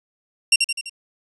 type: tone with echo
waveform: 20% pulse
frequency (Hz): 2759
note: F7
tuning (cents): -22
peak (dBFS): -6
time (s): 0.52-0.56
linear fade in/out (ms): 5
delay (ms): 84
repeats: 4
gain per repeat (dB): -5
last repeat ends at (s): 0.896
effects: resampled to 32000 Hz